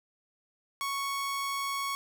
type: tone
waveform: sawtooth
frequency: 1108.7 Hz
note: C#6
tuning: in tune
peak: -27 dBFS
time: 0.81-1.95 s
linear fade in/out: 0 ms
effects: none